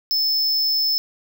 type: tone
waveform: square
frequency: 5250 Hz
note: E8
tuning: 8 cents flat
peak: -18 dBFS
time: 0.11-0.98 s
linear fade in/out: 0 ms
effects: none